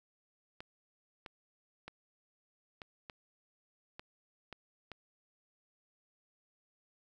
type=clicks; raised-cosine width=0.3 ms; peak=-29 dBFS; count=8; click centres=0.605 / 1.262 / 1.88 / 2.818 / 3.098 / 3.995 / 4.527 / 4.917 s; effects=11-bit